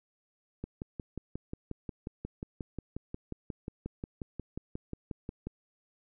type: click train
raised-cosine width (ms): 3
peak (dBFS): -24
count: 28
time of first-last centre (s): 0.64-5.47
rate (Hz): 5.59
effects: none